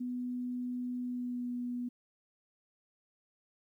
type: tone with pitch glide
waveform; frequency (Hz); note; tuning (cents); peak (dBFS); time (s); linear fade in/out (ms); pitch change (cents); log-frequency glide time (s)
sine; 247.7 to 244.7; B3 to B3; +5 to -16; -34; 0-1.89; 10; -21; 1.04-1.5
effects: 12-bit